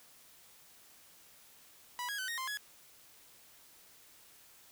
sawtooth tone with pitch steps, 981 / 1651 / 1520 / 1862 / 1046 / 1682 Hz, B5 / G#6 / F#6 / A#6 / C6 / G#6, -12 / -11 / +46 / -2 / -1 / +22 cents, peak -33 dBFS, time 1.99-2.572 s, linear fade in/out 0 ms, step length 97 ms, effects white hiss -60 dBFS RMS until 4.71 s

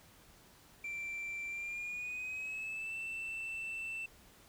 sine tone with pitch glide, 2349 to 2667 Hz, D7 to E7, 0 to +20 cents, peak -36 dBFS, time 0.84-4.06 s, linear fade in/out 5 ms, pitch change +220 cents, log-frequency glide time 1.47-2.96 s, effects tanh soft clip ceiling -37 dBFS + pink hiss -61 dBFS RMS until 4.48 s

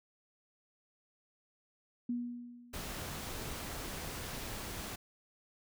sine tone with exponential decay, 241.5 Hz, B3, 39 cents flat, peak -31 dBFS, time 2.09-3.11 s, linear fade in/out 5 ms, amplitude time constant 220 ms
pink noise, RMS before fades -42 dBFS, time 2.73-4.96 s, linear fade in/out 10 ms
effects none

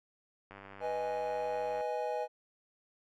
click train, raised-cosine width 0.5 ms, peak -34 dBFS, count 129, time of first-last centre 0.51-1.809 s, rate 98.5 Hz
triangle chord, G# minor, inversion first, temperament equal, 493.9 / 622.3 / 830.6 Hz, B4 / D#5 / G#5, 0 / 0 / 0 cents, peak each -35 dBFS, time 0.8-2.28 s, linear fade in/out 50 ms
effects none

